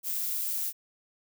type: noise with amplitude modulation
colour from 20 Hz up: violet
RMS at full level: -30 dBFS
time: 0.03-0.73 s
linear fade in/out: 50 ms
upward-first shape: sine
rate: 175 Hz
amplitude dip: 30%
effects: none